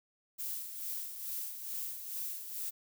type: noise with tremolo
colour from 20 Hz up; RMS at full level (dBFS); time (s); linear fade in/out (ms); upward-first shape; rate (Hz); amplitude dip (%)
violet; -38; 0.38-2.71; 20; sine; 2.3; 55
effects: none

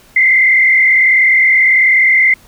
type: tone with frequency modulation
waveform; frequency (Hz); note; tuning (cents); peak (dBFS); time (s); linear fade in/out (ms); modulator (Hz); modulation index
sine; 2076; C7; -14; -6; 0.16-2.34; 5; 38.6; 1.7
effects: pink hiss -45 dBFS RMS until 2.47 s

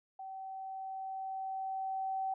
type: tone with level ramp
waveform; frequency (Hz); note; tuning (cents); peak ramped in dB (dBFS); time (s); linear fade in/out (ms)
sine; 767; G5; -38; -42 to -32; 0.19-2.34; 5
effects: none

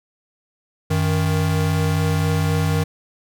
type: tone pair together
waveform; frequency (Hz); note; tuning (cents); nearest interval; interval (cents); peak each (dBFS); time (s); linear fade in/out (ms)
square; 93.23 / 156.8; F#2 / D#3; +14 / +14; major sixth; 900; -21 / -20; 0.9-2.84; 10
effects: none

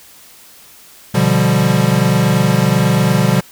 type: chord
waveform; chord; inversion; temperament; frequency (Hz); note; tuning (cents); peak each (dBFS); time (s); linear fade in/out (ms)
square; G dominant seventh; first; equal with one note detuned; 123.47 / 146.24 / 174.61 / 196; B2 / D3 / F3 / G3; 0 / -7 / 0 / 0; -17; 1.14-3.41; 10
effects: white hiss -42 dBFS RMS until 3.51 s

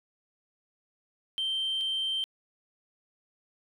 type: tone pair in turn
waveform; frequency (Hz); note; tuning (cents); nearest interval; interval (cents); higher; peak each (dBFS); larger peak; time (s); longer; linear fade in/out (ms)
sine; 3130 / 3130; G7 / G7; -3 / -3; unison; 0; neither; -26; neither; 1.38-1.81 / 1.81-2.24; neither; 0
effects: tanh soft clip ceiling -25 dBFS + 11-bit

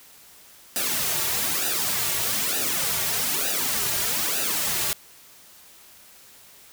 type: noise with flanger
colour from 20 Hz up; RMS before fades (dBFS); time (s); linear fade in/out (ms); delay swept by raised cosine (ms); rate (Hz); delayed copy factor
white; -25; 0.76-4.93; 0; 0.91 to 4.01; 1.1; -0.75
effects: white hiss -50 dBFS RMS until 6.72 s

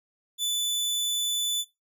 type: tone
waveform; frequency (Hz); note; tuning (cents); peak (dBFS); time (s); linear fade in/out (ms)
sawtooth; 3490; A7; -15; -22; 0.38-1.65; 50
effects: noise-tail reverb RT60 0.2 s tail -19 dB re dry

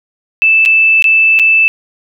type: tone with dropouts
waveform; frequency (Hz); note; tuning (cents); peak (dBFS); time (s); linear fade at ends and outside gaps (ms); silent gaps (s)
sine; 2637; E7; 0; -5; 0.42-1.68; 0; 0.652-0.659 / 1.024-1.042 / 1.39-1.396
effects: none

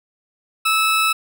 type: tone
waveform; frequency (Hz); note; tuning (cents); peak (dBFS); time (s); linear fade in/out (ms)
20% pulse; 1306; E6; -17; -10; 0.65-1.13; 10
effects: none

